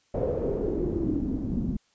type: noise with low-pass filter sweep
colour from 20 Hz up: pink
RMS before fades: -28 dBFS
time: 0.14-1.77 s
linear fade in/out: 5 ms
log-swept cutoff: 550 to 210 Hz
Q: 5
effects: white hiss -67 dBFS RMS until 1.94 s + resampled to 16000 Hz